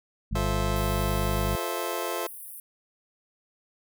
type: harmonic tone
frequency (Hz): 50.8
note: G#1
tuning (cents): -38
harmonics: 1 / 2 / 3 / 4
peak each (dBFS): -28 / -31 / -33 / -34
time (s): 0.31-1.56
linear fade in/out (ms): 10
type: chord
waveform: 25% pulse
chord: F major seventh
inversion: none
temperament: just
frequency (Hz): 349.2 / 436.5 / 523.8 / 654.8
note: F4 / A4 / C5 / E5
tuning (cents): 0 / -14 / +2 / -12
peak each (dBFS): -31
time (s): 0.35-2.27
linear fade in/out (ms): 5
type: high-pass noise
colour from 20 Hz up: pink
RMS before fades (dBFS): -42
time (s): 0.76-2.6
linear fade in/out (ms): 2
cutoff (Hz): 9200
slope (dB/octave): 96
effects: none